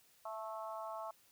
harmonic tone with a mistuned harmonic, 218.8 Hz, A3, 9 cents flat, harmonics 3 / 4 / 5 / 6, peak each -45 / -47 / -47 / -51 dBFS, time 0.25-1.11 s, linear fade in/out 5 ms, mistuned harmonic 3, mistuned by +15 cents, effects white hiss -68 dBFS RMS until 1.31 s

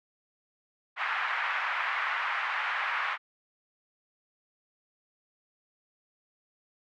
white band-pass noise, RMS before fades -31 dBFS, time 0.96-3.18 s, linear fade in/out 50 ms, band 910 to 2100 Hz, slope 24 dB/octave, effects none

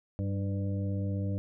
harmonic tone with a mistuned harmonic, 99.1 Hz, G2, 19 cents sharp, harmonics 1 / 2 / 3 / 5 / 6, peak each -30 / -36 / -40 / -44 / -46 dBFS, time 0.19-1.38 s, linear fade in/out 0 ms, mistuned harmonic 2, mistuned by -36 cents, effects none

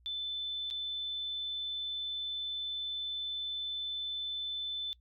sine tone with dropouts, 3520 Hz, A7, in tune, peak -34 dBFS, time 0.06-4.93 s, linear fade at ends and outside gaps 0 ms, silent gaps 0.702-0.709 s, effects noise-tail reverb RT60 0.1 s tail -24 dB re dry + added 60 Hz sine -61 dBFS peak until 5 s

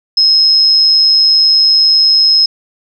sine tone with amplitude modulation, 5150 Hz, E8, 41 cents flat, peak -4 dBFS, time 0.17-2.46 s, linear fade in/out 5 ms, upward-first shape sine, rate 172 Hz, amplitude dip 30%, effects none

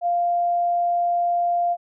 sine tone, 697 Hz, F5, 4 cents flat, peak -18 dBFS, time 0.01-1.77 s, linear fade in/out 50 ms, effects none

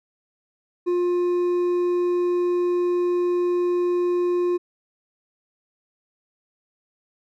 triangle tone with hard clipping, 353.8 Hz, F4, 23 cents sharp, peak -20 dBFS, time 0.86-4.58 s, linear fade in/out 20 ms, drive 7 dB, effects none

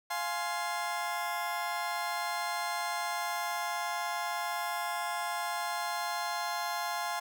30% pulse chord, F minor, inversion none, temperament just, 698.5 / 838.1 / 1047.7 Hz, F5 / Ab5 / C6, 0 / +16 / +2 cents, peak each -34 / -34 / -34 dBFS, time 0.1-7.2 s, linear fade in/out 10 ms, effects none

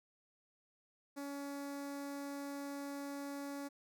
sawtooth tone with notch filter, 281.9 Hz, C#4, 29 cents sharp, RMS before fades -44 dBFS, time 1.16-3.69 s, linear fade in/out 20 ms, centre 3000 Hz, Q 1.3, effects none

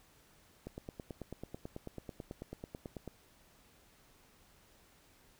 click train, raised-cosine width 2 ms, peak -29 dBFS, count 23, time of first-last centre 0.67-3.077 s, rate 9.14 Hz, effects pink hiss -65 dBFS RMS until 5.39 s

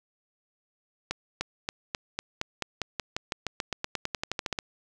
accelerating click train, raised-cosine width 0.2 ms, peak -12 dBFS, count 24, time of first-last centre 1.11-4.588 s, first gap 300 ms, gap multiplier 0.93, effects none

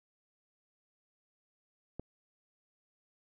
click, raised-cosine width 2 ms, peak -26 dBFS, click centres 1.996 s, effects none

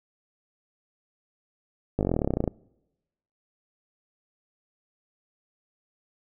slowing click train, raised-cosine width 2 ms, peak -11 dBFS, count 19, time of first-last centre 1.99-2.477 s, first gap 19 ms, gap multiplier 1.04, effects noise-tail reverb RT60 1.0 s tail -26 dB re dry

